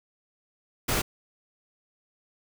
pink noise, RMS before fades -26 dBFS, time 0.88-1.02 s, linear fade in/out 10 ms, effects none

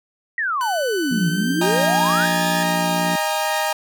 sine exponential two-way sweep, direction down then up, 1943 to 155.56 to 1649 Hz, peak -19 dBFS, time 0.38-2.26 s, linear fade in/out 2 ms, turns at 1.29 s
sawtooth tone with pitch glide, 1500 to 1713.1 Hz, F#6 to A6, +23 to -47 cents, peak -22 dBFS, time 0.61-2.63 s, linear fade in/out 0 ms, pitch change +230 cents, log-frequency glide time 1.12-2.45 s
harmonic tone, 58.27 Hz, A#1, in tune, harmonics 3 / 4 / 5 / 6 / 7, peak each -23 / -34 / -29 / -39 / -40 dBFS, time 1.11-3.16 s, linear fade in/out 5 ms
sawtooth chord, D# suspended fourth, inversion none, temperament equal with one note detuned, 622.3 / 811.2 / 932.3 Hz, D#5 / G#5 / A#5, 0 / -41 / 0 cents, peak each -20 dBFS, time 1.61-3.73 s, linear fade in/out 5 ms
effects none

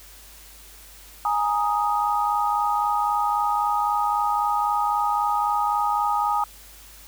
sine chord, Ab suspended second, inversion none, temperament just, 830.6 / 934.4 / 1245.9 Hz, Ab5 / Bb5 / Eb6, 0 / +4 / +2 cents, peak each -23 / -26 / -24 dBFS, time 1.25-6.44 s, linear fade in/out 2 ms, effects added 50 Hz sine -49 dBFS peak until 7.07 s + white hiss -47 dBFS RMS until 7.07 s

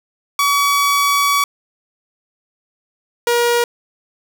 sawtooth tone pair in turn, 1136 / 476.1 Hz, C#6 / A#4, +42 / +37 cents, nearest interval octave + minor third, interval 1505 cents, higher first, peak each -9 dBFS, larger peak neither, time 0.39-1.44 / 3.27-3.64 s, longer first, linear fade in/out 2 ms, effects none

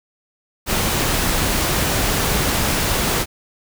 pink noise, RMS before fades -19 dBFS, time 0.66-3.26 s, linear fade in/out 50 ms, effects none

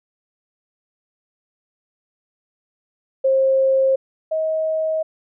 sine tone pair in turn, 533 / 633.8 Hz, C5 / D#5, +32 / +32 cents, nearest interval minor third, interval 300 cents, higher second, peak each -13 / -18 dBFS, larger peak first, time 3.24-3.96 / 4.31-5.03 s, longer neither, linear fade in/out 10 ms, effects none

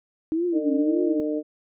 sine tone with vibrato, 311.1 Hz, D#4, in tune, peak -21 dBFS, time 0.32-1.2 s, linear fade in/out 0 ms, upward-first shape triangle, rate 1.8 Hz, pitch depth 250 cents each way
harmonic tone, 151.4 Hz, D#3, 47 cents flat, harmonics 2 / 3 / 4, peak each -25 / -29 / -31 dBFS, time 0.52-1.43 s, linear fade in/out 50 ms
effects none

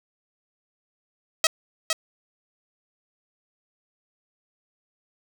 5% pulse tone with echo, 642 Hz, E5, 46 cents flat, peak -5 dBFS, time 1.44-1.47 s, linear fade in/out 2 ms, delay 460 ms, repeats 1, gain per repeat -5 dB, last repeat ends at 1.93 s, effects none

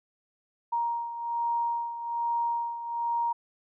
sine beating tone pair, 938 / 939.2 Hz, A#5 / A#5, +11 / +13 cents, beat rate 1.2 Hz, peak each -28 / -34 dBFS, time 0.72-3.33 s, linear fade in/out 10 ms, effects none

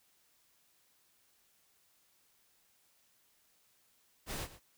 pink noise with echo, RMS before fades -40 dBFS, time 4.26-4.48 s, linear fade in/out 50 ms, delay 120 ms, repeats 1, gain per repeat -15 dB, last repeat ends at 4.6 s, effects white hiss -71 dBFS RMS until 4.77 s

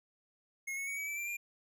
square tone with pitch steps, 2163 / 2201 / 2239 / 2278 / 2318 / 2359 / 2400 Hz, C#7 / C#7 / C#7 / C#7 / D7 / D7 / D7, -43 / -13 / +17 / +47 / -23 / +7 / +37 cents, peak -37 dBFS, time 0.67-1.37 s, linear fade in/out 10 ms, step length 100 ms, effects none

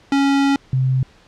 square / sine tone pair in turn, 277.4 / 130.61 Hz, C#4 / C3, +1 / -3 cents, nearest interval octave + minor second, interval 1304 cents, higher first, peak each -14 dBFS, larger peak neither, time 0.12-0.56 / 0.73-1.03 s, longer first, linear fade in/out 2 ms, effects pink hiss -50 dBFS RMS until 1.27 s + low-pass 5000 Hz 12 dB/octave

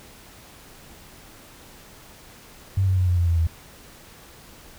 sine tone with pitch steps, 96.4 / 93.82 / 91.31 / 88.86 / 86.48 / 84.16 / 81.91 Hz, G2 / F#2 / F#2 / F2 / F2 / E2 / E2, -28 / +25 / -22 / +31 / -16 / +36 / -10 cents, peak -17 dBFS, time 2.77-3.47 s, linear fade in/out 5 ms, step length 100 ms, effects pink hiss -47 dBFS RMS until 4.78 s

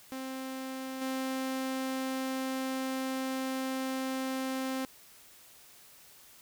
sawtooth tone with level steps, 263 Hz, C4, 9 cents sharp, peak -33 / -28 dBFS, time 0.12-4.85 s, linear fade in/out 0 ms, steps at 1.01 s, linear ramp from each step 10 ms, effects white hiss -56 dBFS RMS until 6.41 s

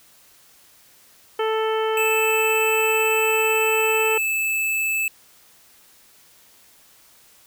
harmonic tone, 440 Hz, A4, in tune, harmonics 1 / 2 / 3 / 4 / 5 / 6 / 7, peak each -21 / -27 / -29 / -35 / -37 / -38 / -34 dBFS, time 1.39-4.18 s, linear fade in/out 5 ms
square tone, 2622 Hz, E7, 10 cents flat, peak -21 dBFS, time 1.97-5.08 s, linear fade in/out 2 ms
effects white hiss -53 dBFS RMS until 7.46 s

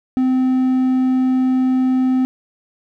triangle tone, 257.8 Hz, C4, 26 cents flat, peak -11 dBFS, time 0.17-2.25 s, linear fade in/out 0 ms, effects none

